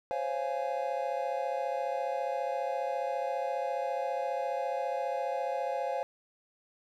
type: chord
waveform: triangle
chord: Db major seventh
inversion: third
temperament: just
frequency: 519.7 / 554.4 / 693 / 831.5 Hz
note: C5 / Db5 / F5 / Ab5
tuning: -12 / 0 / -14 / +2 cents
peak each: -34 dBFS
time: 0.11-6.03 s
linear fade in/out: 0 ms
effects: none